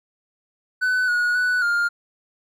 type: tone with pitch steps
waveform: triangle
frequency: 1503 / 1453 / 1484 / 1407 Hz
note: F#6 / F#6 / F#6 / F6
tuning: +27 / -32 / +5 / +12 cents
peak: -16 dBFS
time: 0.81-1.89 s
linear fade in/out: 20 ms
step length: 270 ms
effects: none